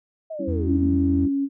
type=linear sweep; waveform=sine; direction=down; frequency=657 to 156.7 Hz; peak=-29 dBFS; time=0.3-0.95 s; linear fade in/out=10 ms
type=chord; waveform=sine; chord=C# diminished; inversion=second; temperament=equal; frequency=196 / 277.2 / 329.6 Hz; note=G3 / C#4 / E4; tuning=0 / 0 / 0 cents; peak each=-33 / -30 / -29 dBFS; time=0.39-1.29 s; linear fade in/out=10 ms
type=tone with pitch glide; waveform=triangle; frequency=84 to 84.68 Hz; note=E2 to E2; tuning=+33 to +47 cents; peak=-21 dBFS; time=0.47-1.27 s; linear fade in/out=20 ms; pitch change=+14 cents; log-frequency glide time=0.6-0.91 s
type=tone; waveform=sine; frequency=277.2 Hz; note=C#4; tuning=in tune; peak=-20 dBFS; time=0.66-1.49 s; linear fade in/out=50 ms
effects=none